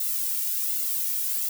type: noise with flanger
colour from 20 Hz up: violet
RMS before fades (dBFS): -27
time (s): 0-1.49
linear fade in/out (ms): 5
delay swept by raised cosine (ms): 1.4 to 2.18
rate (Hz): 1.3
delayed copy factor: +0.95
effects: none